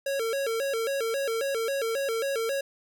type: tone with vibrato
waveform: square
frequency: 500 Hz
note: B4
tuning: 21 cents sharp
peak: -27 dBFS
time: 0.06-2.61 s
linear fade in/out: 5 ms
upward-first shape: square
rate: 3.7 Hz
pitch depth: 170 cents each way
effects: none